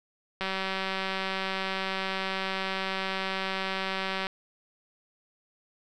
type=click train; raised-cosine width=0.3 ms; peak=-15 dBFS; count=738; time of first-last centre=0.41-4.269 s; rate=191 Hz; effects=none